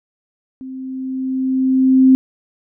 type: tone with level ramp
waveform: sine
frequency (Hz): 261.6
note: C4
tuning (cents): 0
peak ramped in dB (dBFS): -28 to -5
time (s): 0.61-2.15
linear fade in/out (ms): 0
effects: none